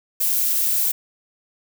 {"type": "noise", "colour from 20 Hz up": "violet", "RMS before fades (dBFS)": -20, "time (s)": [0.2, 0.92], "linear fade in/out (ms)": 10, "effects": []}